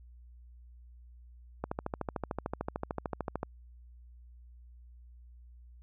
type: click train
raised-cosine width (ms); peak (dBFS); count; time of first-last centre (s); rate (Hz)
1; -19; 25; 1.64-3.431; 13.4
effects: added 60 Hz sine -51 dBFS peak until 5.82 s